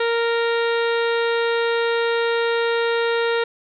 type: harmonic tone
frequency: 465 Hz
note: A#4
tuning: 4 cents flat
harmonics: 1 / 2 / 3 / 4 / 5 / 6 / 7 / 8 / 9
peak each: -19 / -28 / -27 / -29 / -34 / -35 / -38 / -34 / -41 dBFS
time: 0-3.44 s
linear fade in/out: 5 ms
effects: none